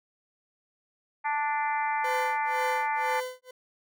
harmonic tone, 293.7 Hz, D4, in tune, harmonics 3 / 4 / 5 / 6 / 7 / 8, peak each -27 / -37 / -38 / -36 / -35 / -41 dBFS, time 1.24-3.21 s, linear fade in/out 20 ms
40% pulse tone with tremolo, 507 Hz, B4, 45 cents sharp, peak -29 dBFS, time 2.04-3.51 s, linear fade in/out 5 ms, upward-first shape sine, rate 2 Hz, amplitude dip 100%
effects none

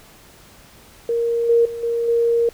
sine tone with level steps, 467.1 Hz, A#4, 3 cents sharp, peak -17 / -11 / -26 / -18 / -14 dBFS, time 1.09-2.49 s, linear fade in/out 2 ms, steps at 1.49 / 1.65 / 1.83 / 2.08 s, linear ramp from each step 5 ms, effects pink hiss -47 dBFS RMS until 2.53 s

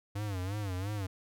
square tone with vibrato, 98 Hz, G2, in tune, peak -34 dBFS, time 0.15-1.07 s, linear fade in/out 10 ms, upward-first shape sine, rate 2.9 Hz, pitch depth 140 cents each way, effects none

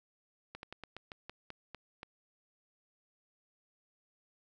slowing click train, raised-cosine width 0.3 ms, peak -28 dBFS, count 10, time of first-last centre 0.55-2.031 s, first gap 81 ms, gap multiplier 1.17, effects none

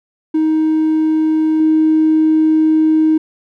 triangle tone with level steps, 314.1 Hz, D#4, 16 cents sharp, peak -8 / -5 dBFS, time 0.34-3.18 s, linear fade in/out 10 ms, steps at 1.6 s, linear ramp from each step 2 ms, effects tanh soft clip ceiling -6 dBFS

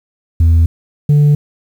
sine tone pair in turn, 82.41 / 146.84 Hz, E2 / D3, 0 / 0 cents, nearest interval minor seventh, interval 1000 cents, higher second, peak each -3 dBFS, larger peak neither, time 0.4-0.66 / 1.09-1.35 s, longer neither, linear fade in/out 5 ms, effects tanh soft clip ceiling -5 dBFS + 7-bit

